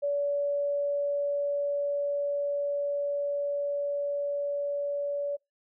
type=tone with level ramp; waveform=sine; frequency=572 Hz; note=D5; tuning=46 cents flat; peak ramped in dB=-25 to -28 dBFS; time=0.02-5.37 s; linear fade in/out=20 ms; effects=noise-tail reverb RT60 0.2 s tail -26 dB re dry